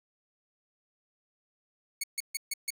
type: tone bursts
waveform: 10% pulse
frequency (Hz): 2217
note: C#7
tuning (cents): 0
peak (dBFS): -21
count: 5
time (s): 2.01-2.705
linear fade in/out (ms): 5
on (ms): 27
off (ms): 140
effects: none